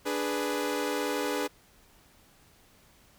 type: chord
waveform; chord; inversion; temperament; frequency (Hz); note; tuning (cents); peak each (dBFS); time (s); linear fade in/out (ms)
sawtooth; G# diminished; second; equal; 293.7 / 415.3 / 493.9; D4 / G#4 / B4; 0 / 0 / 0; -29; 0.05-1.48; 20
effects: pink hiss -60 dBFS RMS until 3.18 s